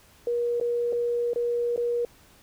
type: tone with dropouts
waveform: sine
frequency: 477.1 Hz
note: A#4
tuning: 40 cents sharp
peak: -23 dBFS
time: 0.27-2.05 s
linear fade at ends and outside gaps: 2 ms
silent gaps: 0.6-0.611 / 0.925-0.929 / 1.334-1.359 / 1.762-1.776 s
effects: pink hiss -56 dBFS RMS until 2.42 s